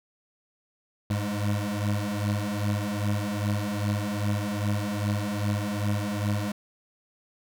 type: beating tone pair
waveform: 25% pulse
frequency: 101.8 / 104.3 Hz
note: G#2 / G#2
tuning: -34 / +8 cents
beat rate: 2.5 Hz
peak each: -25 dBFS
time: 1.1-6.52 s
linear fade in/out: 5 ms
effects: none